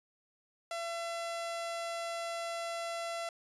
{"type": "tone", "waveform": "sawtooth", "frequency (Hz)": 675, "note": "E5", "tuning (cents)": 41, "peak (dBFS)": -32, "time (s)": [0.71, 3.29], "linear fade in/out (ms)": 2, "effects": ["resampled to 24000 Hz"]}